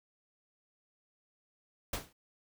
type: noise with exponential decay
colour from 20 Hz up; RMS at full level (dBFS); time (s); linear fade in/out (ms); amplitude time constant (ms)
pink; -32; 1.93-2.13; 5; 43
effects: none